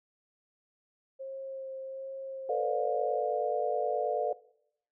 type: tone with vibrato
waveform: sine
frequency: 534 Hz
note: C5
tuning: 35 cents sharp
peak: -37 dBFS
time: 1.19-3.21 s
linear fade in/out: 20 ms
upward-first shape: sine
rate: 1.3 Hz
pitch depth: 11 cents each way
type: chord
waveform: sine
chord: B half-diminished seventh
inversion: third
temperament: just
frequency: 444.5 / 493.9 / 592.7 / 711.2 Hz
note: A4 / B4 / D5 / F5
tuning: +18 / 0 / +16 / +31 cents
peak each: -33 dBFS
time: 2.49-4.33 s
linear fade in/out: 5 ms
effects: noise-tail reverb RT60 0.7 s tail -20 dB re dry